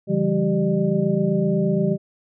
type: tone cluster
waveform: sine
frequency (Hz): 144.6 / 171.7 / 199.8 / 389.3 / 602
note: D3 / F3 / G3 / G4 / D5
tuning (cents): -27 / -29 / +33 / -12 / +43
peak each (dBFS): -26 / -22 / -22 / -24 / -27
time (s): 0.07-1.98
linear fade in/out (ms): 50
effects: none